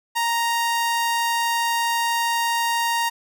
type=tone; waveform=sawtooth; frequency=932.3 Hz; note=A#5; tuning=in tune; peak=-16 dBFS; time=0.15-3.1 s; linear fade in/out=20 ms; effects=none